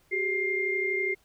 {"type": "tone cluster", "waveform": "sine", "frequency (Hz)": [377.6, 409.8, 2110], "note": ["F#4", "G#4", "C7"], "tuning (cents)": [35, -23, 14], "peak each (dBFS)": [-31, -35, -27], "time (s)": [0.11, 1.15], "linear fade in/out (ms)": 20, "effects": ["pink hiss -65 dBFS RMS until 1.24 s"]}